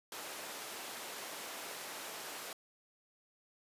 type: high-pass noise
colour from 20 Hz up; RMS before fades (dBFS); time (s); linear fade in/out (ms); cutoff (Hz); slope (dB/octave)
pink; -45; 0.12-2.53; 2; 450; 12
effects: resampled to 32000 Hz